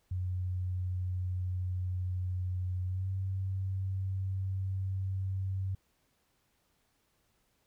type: tone with pitch glide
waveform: sine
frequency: 91.3 to 95.4 Hz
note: F#2 to G2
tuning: -23 to -47 cents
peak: -31 dBFS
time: 0.11-5.75 s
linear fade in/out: 5 ms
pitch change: +76 cents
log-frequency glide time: 2.85-3.09 s
effects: pink hiss -74 dBFS RMS until 7.66 s